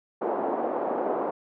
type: band-pass noise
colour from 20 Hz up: white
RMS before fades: -28 dBFS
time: 0.21-1.31 s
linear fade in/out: 10 ms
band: 270 to 820 Hz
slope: 24 dB/octave
effects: none